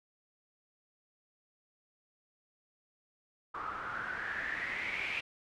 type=noise with low-pass filter sweep; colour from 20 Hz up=white; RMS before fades=-38 dBFS; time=3.54-5.21 s; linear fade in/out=10 ms; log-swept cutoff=1200 to 2500 Hz; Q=8; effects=none